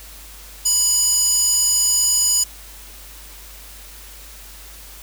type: tone with high-pass filter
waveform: square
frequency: 987.8 Hz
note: B5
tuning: in tune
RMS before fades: -17 dBFS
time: 0.65-2.44 s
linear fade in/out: 10 ms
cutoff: 6300 Hz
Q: 6
effects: added 50 Hz sine -41 dBFS peak until 5.02 s + white hiss -41 dBFS RMS until 5.02 s